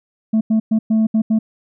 sine tone bursts at uneven times, 220 Hz, A3, in tune, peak -9 dBFS, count 6, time 0.33-0.41 / 0.5-0.6 / 0.71-0.79 / 0.9-1.07 / 1.14-1.22 / 1.3-1.39 s, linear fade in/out 10 ms, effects tanh soft clip ceiling -11 dBFS

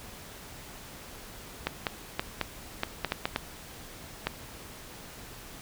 clicks, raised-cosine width 0.3 ms, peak -11 dBFS, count 10, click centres 1.67 / 1.868 / 2.195 / 2.413 / 2.834 / 3.047 / 3.121 / 3.255 / 3.361 / 4.27 s, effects pink hiss -46 dBFS RMS until 5.61 s

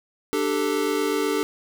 square chord, D suspended fourth, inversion none, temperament equal with one note detuned, 297.1 / 392 / 440 Hz, D4 / G4 / A4, +20 / 0 / 0 cents, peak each -27 / -27 / -26 dBFS, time 0.33-1.43 s, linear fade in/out 0 ms, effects none

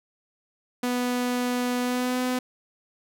sawtooth tone with pitch glide, 246.9 to 252.2 Hz, B3 to B3, 0 to +36 cents, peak -20 dBFS, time 0.83-2.39 s, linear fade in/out 5 ms, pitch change +36 cents, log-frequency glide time 1.81-2.2 s, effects none

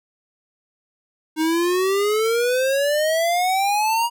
square exponential sweep, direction up, 309.9 to 956 Hz, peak -18 dBFS, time 1.36-4.1 s, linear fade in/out 50 ms, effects none

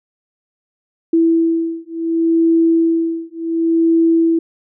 sine beating tone pair, 329.6 / 330.29 Hz, E4 / E4, 0 / +3 cents, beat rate 0.69 Hz, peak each -15 dBFS, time 1.13-4.39 s, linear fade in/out 5 ms, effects none

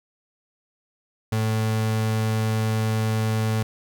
35% pulse tone, 110 Hz, A2, in tune, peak -19 dBFS, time 1.32-3.63 s, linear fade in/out 5 ms, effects none

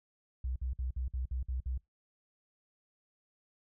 sine tone bursts, 63.3 Hz, B1, 43 cents sharp, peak -32 dBFS, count 8, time 0.44-1.778 s, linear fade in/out 5 ms, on 120 ms, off 54 ms, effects noise-tail reverb RT60 0.2 s tail -25 dB re dry

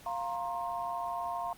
sine chord, F suspended fourth, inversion none, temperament equal with one note detuned, 698.5 / 932.3 / 1063 Hz, F5 / Bb5 / C6, 0 / 0 / +27 cents, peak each -36 / -37 / -38 dBFS, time 0.06-1.53 s, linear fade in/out 2 ms, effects pink hiss -55 dBFS RMS until 1.57 s + Opus 48 kbps

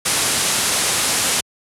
white low-pass noise, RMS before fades -19 dBFS, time 0.05-1.41 s, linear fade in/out 10 ms, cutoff 11000 Hz, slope 48 dB/octave, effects high-pass 80 Hz 12 dB/octave

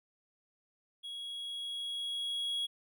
triangle tone with level ramp, 3322 Hz, G#7, in tune, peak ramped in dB -39 to -30 dBFS, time 1.03-2.67 s, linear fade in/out 20 ms, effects none

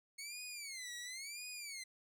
15% pulse tone with vibrato, 2183 Hz, C#7, 27 cents flat, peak -38 dBFS, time 0.18-1.84 s, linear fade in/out 10 ms, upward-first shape sine, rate 0.96 Hz, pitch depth 220 cents each way, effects none

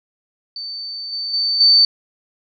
sine tone with level steps, 4553 Hz, C#8, 45 cents sharp, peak -26 / -22 / -16 / -8 dBFS, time 0.56-1.85 s, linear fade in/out 2 ms, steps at 1.12 / 1.33 / 1.6 s, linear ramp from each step 10 ms, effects none

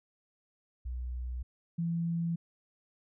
sine tone pair in turn, 61.74 / 168.29 Hz, B1 / E3, 0 / +36 cents, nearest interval octave + perfect fourth, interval 1736 cents, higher second, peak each -34 / -29 dBFS, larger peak second, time 0.85-1.43 / 1.78-2.36 s, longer neither, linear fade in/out 10 ms, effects none

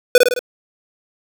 square tone with echo, 495.2 Hz, B4, 5 cents sharp, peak -4 dBFS, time 0.15-0.18 s, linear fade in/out 2 ms, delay 53 ms, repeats 4, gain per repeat -4 dB, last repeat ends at 0.392 s, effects 7-bit

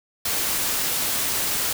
white noise, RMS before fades -24 dBFS, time 0.25-1.73 s, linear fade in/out 5 ms, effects none

